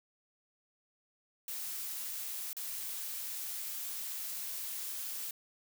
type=noise with dropouts; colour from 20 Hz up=blue; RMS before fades=-40 dBFS; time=1.48-5.31 s; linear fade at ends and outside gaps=2 ms; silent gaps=2.531-2.567 s; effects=none